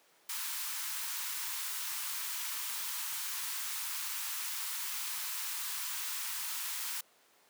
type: high-pass noise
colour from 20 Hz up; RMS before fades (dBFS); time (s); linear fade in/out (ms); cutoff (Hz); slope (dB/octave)
white; -38; 0.29-7.01; 5; 860; 96
effects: pink hiss -65 dBFS RMS until 7.49 s + high-pass 400 Hz 12 dB/octave